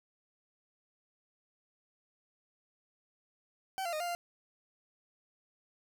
40% pulse tone with pitch steps, 766 / 688 / 616 / 700 / 695 Hz, G5 / F5 / D#5 / F5 / F5, -40 / -26 / -17 / +4 / -9 cents, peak -33 dBFS, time 3.78-4.15 s, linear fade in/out 0 ms, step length 74 ms, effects none

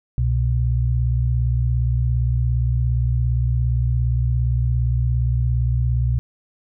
sine tone pair together, 64.6 / 121.95 Hz, C2 / B2, -21 / -21 cents, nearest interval major seventh, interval 1100 cents, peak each -19 dBFS, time 0.18-6.19 s, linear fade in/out 0 ms, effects none

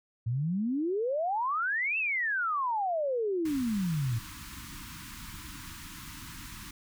sine exponential two-way sweep, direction up then down, 110 to 2705 to 110 Hz, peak -27 dBFS, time 0.26-4.19 s, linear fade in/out 10 ms, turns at 1.98 s
pink band-stop noise, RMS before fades -44 dBFS, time 3.45-6.71 s, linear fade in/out 5 ms, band 330 to 930 Hz, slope 96 dB/octave
effects none

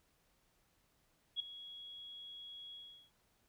sine tone with ADSR envelope, 3330 Hz, G#7, 4 cents sharp, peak -32 dBFS, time 1.36-3.11 s, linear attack 39 ms, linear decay 5 ms, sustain -16 dB, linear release 370 ms, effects pink hiss -75 dBFS RMS until 3.48 s

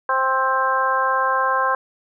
harmonic tone, 263.3 Hz, C4, 11 cents sharp, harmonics 2 / 3 / 4 / 5 / 6, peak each -25 / -26 / -19 / -26 / -24 dBFS, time 0.09-1.75 s, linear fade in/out 2 ms, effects none

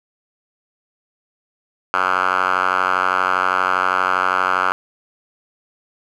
5% pulse tone with band-pass filter, 92.5 Hz, F#2, in tune, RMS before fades -18 dBFS, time 1.94-4.72 s, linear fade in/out 0 ms, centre 1400 Hz, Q 4.9, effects none

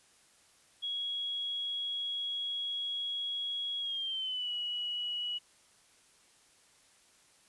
sine tone with pitch glide, 3322 to 2926 Hz, G#7 to F#7, 0 to -20 cents, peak -33 dBFS, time 0.82-5.39 s, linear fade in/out 20 ms, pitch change -220 cents, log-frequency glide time 3.8-4.51 s, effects white hiss -64 dBFS RMS until 7.48 s + resampled to 24000 Hz

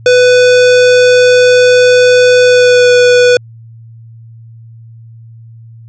square tone with pitch glide, 497.4 to 492.3 Hz, B4 to B4, +12 to -6 cents, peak -4 dBFS, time 0.06-3.37 s, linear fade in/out 2 ms, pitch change -18 cents, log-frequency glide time 2.43-2.91 s, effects added 114 Hz sine -31 dBFS peak until 5.88 s + resampled to 16000 Hz

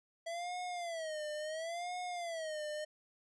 square tone with vibrato, 659.3 Hz, E5, in tune, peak -39 dBFS, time 0.26-2.85 s, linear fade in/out 10 ms, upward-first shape sine, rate 0.72 Hz, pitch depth 160 cents each way, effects resampled to 22050 Hz

